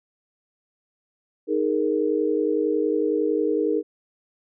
sine chord, D# suspended fourth, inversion none, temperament equal, 311.1 / 415.3 / 466.2 Hz, D#4 / G#4 / A#4, 0 / 0 / 0 cents, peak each -24 dBFS, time 1.47-3.83 s, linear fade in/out 50 ms, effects none

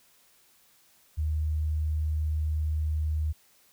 sine tone, 77.1 Hz, D#2, 15 cents flat, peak -25 dBFS, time 1.17-3.33 s, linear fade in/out 20 ms, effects white hiss -62 dBFS RMS until 3.72 s

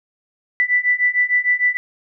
sine beating tone pair, 1975.5 / 1982.1 Hz, B6 / B6, 0 / +6 cents, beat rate 6.6 Hz, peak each -18 / -17 dBFS, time 0.6-1.77 s, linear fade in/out 0 ms, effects none

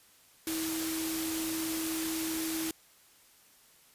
sine tone in noise, 322.6 Hz, E4, 37 cents flat, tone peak -33 dBFS, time 0.47-2.71 s, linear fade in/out 2 ms, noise white, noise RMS -36 dBFS, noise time 0.47-2.71 s, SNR 0 dB, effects white hiss -61 dBFS RMS until 3.94 s + resampled to 32000 Hz

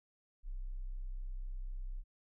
sine tone, 32 Hz, C1, 38 cents flat, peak -38 dBFS, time 0.43-2.04 s, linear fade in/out 50 ms, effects none

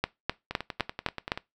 two click trains, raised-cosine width 0.3 ms, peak -9 / -17 dBFS, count 6 / 10, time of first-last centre 0.04-1.319 / 0.51-1.375 s, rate 3.91 / 10.4 Hz, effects noise-tail reverb RT60 0.2 s tail -20 dB re dry

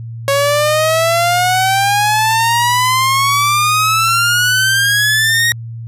sawtooth exponential sweep, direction up, 551 to 1889 Hz, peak -7 dBFS, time 0.28-5.52 s, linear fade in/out 0 ms, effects added 115 Hz sine -24 dBFS peak until 5.87 s + resampled to 32000 Hz

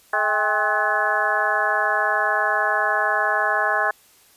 harmonic tone with a mistuned harmonic, 213.3 Hz, G#3, 46 cents sharp, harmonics 2 / 3 / 4 / 5 / 6 / 7 / 8, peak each -33 / -26 / -25 / -25 / -29 / -25 / -23 dBFS, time 0.13-3.91 s, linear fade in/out 5 ms, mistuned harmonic 4, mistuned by -91 cents, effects white hiss -54 dBFS RMS until 4.36 s + resampled to 32000 Hz

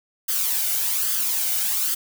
blue noise with flanger, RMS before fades -23 dBFS, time 0.28-1.95 s, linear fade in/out 10 ms, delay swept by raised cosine 0.62 to 1.38 ms, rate 1.2 Hz, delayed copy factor +0.55, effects none

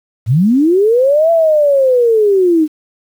sine linear two-way sweep, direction up then down, 99 to 675 to 298.6 Hz, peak -7 dBFS, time 0.26-2.68 s, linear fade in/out 50 ms, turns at 1.31 s, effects 7-bit

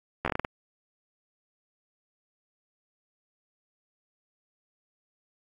slowing click train, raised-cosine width 0.5 ms, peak -12 dBFS, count 8, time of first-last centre 0.25-0.448 s, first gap 12 ms, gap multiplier 1.28, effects AAC 48 kbps

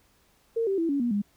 sine tone with pitch steps, 457.7 / 389.4 / 331.2 / 281.7 / 239.7 / 203.9 Hz, A#4 / G4 / E4 / C#4 / A#3 / G#3, -32 / -12 / +8 / +28 / +48 / -32 cents, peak -23 dBFS, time 0.56-1.22 s, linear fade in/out 10 ms, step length 110 ms, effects pink hiss -64 dBFS RMS until 1.36 s

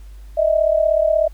sine tone pair together, 613.5 / 650 Hz, D#5 / E5, -25 / -24 cents, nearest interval minor second, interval 101 cents, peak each -16 dBFS, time 0.37-1.28 s, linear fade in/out 10 ms, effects added 50 Hz sine -35 dBFS peak until 1.33 s + pink hiss -55 dBFS RMS until 1.33 s

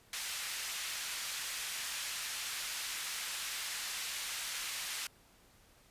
pink band-pass noise, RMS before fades -40 dBFS, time 0.13-5.07 s, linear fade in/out 2 ms, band 1900 to 12000 Hz, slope 12 dB/octave, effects pink hiss -64 dBFS RMS until 5.9 s + resampled to 32000 Hz

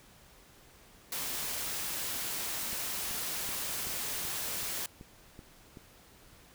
white noise, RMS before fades -36 dBFS, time 1.12-4.86 s, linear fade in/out 2 ms
click train, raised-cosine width 3 ms, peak -34 dBFS, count 9, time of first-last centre 2.73-5.772 s, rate 2.63 Hz
effects pink hiss -58 dBFS RMS until 6.54 s

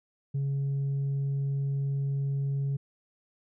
sine tone with tanh clipping, 138.59 Hz, C#3, in tune, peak -27 dBFS, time 0.34-2.77 s, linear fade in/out 10 ms, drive 1 dB, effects none

